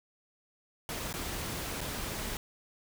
pink noise with dropouts, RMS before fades -37 dBFS, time 0.89-2.37 s, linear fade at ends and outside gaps 1 ms, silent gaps 1.128-1.139 / 1.807-1.813 s, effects none

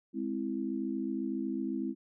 sine chord, Ab augmented, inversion none, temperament equal, 207.7 / 261.6 / 329.6 Hz, Ab3 / C4 / E4, 0 / 0 / 0 cents, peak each -37 / -35 / -36 dBFS, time 0.13-1.95 s, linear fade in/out 50 ms, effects none

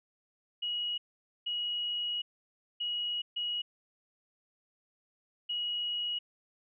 sine tone bursts at uneven times, 2904 Hz, F#7, 33 cents flat, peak -31 dBFS, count 5, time 0.62-0.98 / 1.46-2.22 / 2.8-3.22 / 3.36-3.62 / 5.49-6.19 s, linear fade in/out 10 ms, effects none

